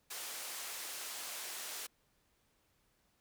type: band-pass noise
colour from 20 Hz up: white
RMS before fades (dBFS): -44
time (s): 0.1-1.87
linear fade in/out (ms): 10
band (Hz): 440 to 12000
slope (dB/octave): 12
effects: pink hiss -75 dBFS RMS until 3.2 s